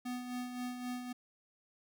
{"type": "tone with tremolo", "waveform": "square", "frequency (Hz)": 248, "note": "B3", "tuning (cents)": 7, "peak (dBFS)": -37, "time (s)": [0.05, 1.13], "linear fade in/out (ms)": 10, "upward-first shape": "sine", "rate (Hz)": 3.8, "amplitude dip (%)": 50, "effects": []}